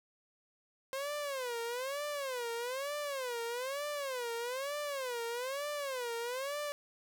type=tone with vibrato; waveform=sawtooth; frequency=523.3 Hz; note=C5; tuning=in tune; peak=-32 dBFS; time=0.93-6.72 s; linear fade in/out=0 ms; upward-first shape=sine; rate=1.1 Hz; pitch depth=210 cents each way; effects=none